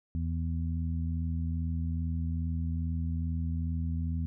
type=harmonic tone; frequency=82.41 Hz; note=E2; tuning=in tune; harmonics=1 / 2 / 3; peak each=-30 / -36 / -39 dBFS; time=0.15-4.26 s; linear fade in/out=0 ms; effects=none